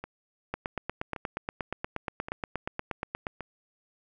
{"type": "two click trains", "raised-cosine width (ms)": 0.5, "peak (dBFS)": [-22, -16], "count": [4, 24], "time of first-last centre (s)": [[0.04, 3.407], [0.54, 3.268]], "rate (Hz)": [0.891, 8.43], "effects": []}